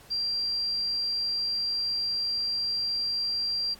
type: tone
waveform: sine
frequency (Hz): 4737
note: D8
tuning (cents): +14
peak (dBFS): -26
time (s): 0.1-3.75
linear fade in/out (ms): 20
effects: pink hiss -53 dBFS RMS until 3.79 s + AAC 64 kbps